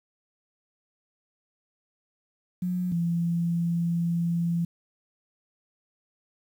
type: tone pair in turn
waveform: sine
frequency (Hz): 180 / 169.9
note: F#3 / F3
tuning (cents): -47 / -47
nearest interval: minor second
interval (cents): 100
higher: first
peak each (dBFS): -25 / -23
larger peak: second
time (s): 2.62-2.92 / 2.92-4.65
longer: second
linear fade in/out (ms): 5
effects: 9-bit